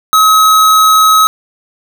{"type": "tone", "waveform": "square", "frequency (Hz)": 1278, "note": "D#6", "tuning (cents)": 46, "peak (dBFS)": -5, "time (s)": [0.13, 1.27], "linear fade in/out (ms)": 0, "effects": []}